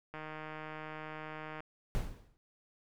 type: click train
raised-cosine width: 0.5 ms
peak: -29 dBFS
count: 228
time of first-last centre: 0.14-1.605 s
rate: 155 Hz
type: noise with exponential decay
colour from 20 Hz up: brown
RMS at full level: -31 dBFS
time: 1.95-2.37 s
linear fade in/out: 0 ms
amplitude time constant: 90 ms
effects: none